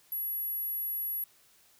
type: tone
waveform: sine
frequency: 11440 Hz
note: F9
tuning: 41 cents sharp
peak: -31 dBFS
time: 0.12-1.24 s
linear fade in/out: 2 ms
effects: white hiss -63 dBFS RMS until 1.79 s